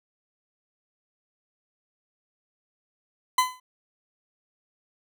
40% pulse tone with exponential decay, 1013 Hz, B5, 44 cents sharp, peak -14 dBFS, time 3.38-3.6 s, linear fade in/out 5 ms, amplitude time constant 47 ms, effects none

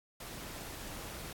pink noise, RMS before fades -45 dBFS, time 0.2-1.33 s, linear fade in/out 5 ms, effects AAC 64 kbps

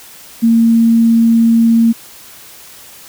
sine tone, 229.2 Hz, A#3, 29 cents flat, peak -6 dBFS, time 0.42-1.93 s, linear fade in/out 20 ms, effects white hiss -37 dBFS RMS until 3.08 s

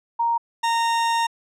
sine / 40% pulse tone pair in turn, 932.3 / 923.7 Hz, A#5 / A#5, 0 / -16 cents, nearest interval unison, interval 16 cents, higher first, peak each -18 dBFS, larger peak neither, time 0.19-0.38 / 0.63-1.27 s, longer second, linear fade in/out 10 ms, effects low-pass 8000 Hz 12 dB/octave

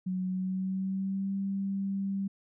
sine tone with pitch glide, 184.9 to 195.89 Hz, F#3 to G3, -1 to -1 cents, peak -29 dBFS, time 0.06-2.28 s, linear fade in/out 10 ms, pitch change +100 cents, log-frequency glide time 0.27-1.33 s, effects none

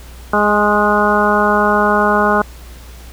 harmonic tone with a mistuned harmonic, 207.7 Hz, G#3, in tune, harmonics 1 / 2 / 3 / 4 / 5 / 6 / 7, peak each -18 / -18 / -18 / -18 / -18 / -18 / -18 dBFS, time 0.33-2.42 s, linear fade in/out 5 ms, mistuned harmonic 5, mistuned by +20 cents, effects added 60 Hz sine -33 dBFS peak until 3.12 s + pink hiss -41 dBFS RMS until 3.12 s

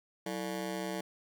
20% pulse ring-modulated tone, 258.3 Hz, C4, 22 cents flat, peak -27 dBFS, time 0.26-1.01 s, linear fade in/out 5 ms, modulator 71.5 Hz, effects none

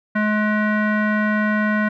square tone with low-pass filter, 212 Hz, G#3, 36 cents sharp, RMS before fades -19 dBFS, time 0.15-1.89 s, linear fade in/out 10 ms, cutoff 1700 Hz, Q 7.7, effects none

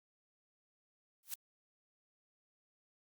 blue noise with exponential growth, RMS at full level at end -36 dBFS, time 1.23-1.34 s, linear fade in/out 1 ms, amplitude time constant 22 ms, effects Opus 48 kbps

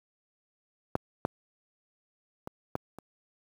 clicks, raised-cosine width 1 ms, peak -11 / -12 / -23 / -15 / -29 dBFS, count 5, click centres 0.954 / 1.251 / 2.474 / 2.754 / 2.986 s, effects high-pass 80 Hz 12 dB/octave + 8-bit

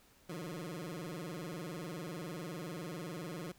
20% pulse tone with vibrato, 166.5 Hz, E3, 18 cents sharp, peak -36 dBFS, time 0.29-3.52 s, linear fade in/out 5 ms, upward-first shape square, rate 20 Hz, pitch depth 160 cents each way, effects pink hiss -65 dBFS RMS until 3.58 s

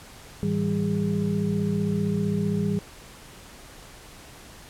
sine tone cluster, 107.1 / 162.6 / 198 / 410 Hz, A2 / E3 / G3 / G#4, -46 / -23 / +18 / -22 cents, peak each -31 / -27 / -25 / -31 dBFS, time 0.43-2.79 s, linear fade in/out 0 ms, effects pink hiss -46 dBFS RMS until 4.69 s + low-pass 12000 Hz 12 dB/octave

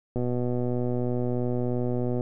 click train, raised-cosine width 2 ms, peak -16 dBFS, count 253, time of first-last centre 0.16-2.209 s, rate 123 Hz, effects none

